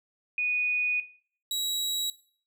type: tone pair in turn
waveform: sine / sawtooth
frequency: 2475 / 3872 Hz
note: D#7 / B7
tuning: -10 / -35 cents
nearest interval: minor sixth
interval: 775 cents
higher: second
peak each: -25 dBFS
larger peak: neither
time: 0.38-1 / 1.51-2.1 s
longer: first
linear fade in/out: 2 ms
effects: noise-tail reverb RT60 0.5 s tail -18 dB re dry